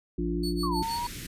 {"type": "harmonic tone", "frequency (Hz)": 58.27, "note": "A#1", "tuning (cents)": 0, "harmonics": [1, 3, 5, 6], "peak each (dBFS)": [-32, -32, -32, -32], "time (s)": [0.18, 0.83], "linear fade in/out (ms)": 5}
{"type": "tone with tremolo", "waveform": "40% pulse", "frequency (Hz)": 4435, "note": "C#8", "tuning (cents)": 0, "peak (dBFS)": -32, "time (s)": [0.43, 1.07], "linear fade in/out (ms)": 5, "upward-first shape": "sine", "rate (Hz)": 6.4, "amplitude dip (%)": 95}
{"type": "exponential two-way sweep", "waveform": "sine", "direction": "down then up", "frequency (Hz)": [1174.7, 880, 968], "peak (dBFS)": -29, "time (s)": [0.63, 1.07], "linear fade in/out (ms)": 5, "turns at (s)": 0.77}
{"type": "band-stop noise", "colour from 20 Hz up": "pink", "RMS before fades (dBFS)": -39, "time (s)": [0.82, 1.27], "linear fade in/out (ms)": 10, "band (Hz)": [360, 1700], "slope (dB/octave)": 24}
{"effects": ["resampled to 32000 Hz"]}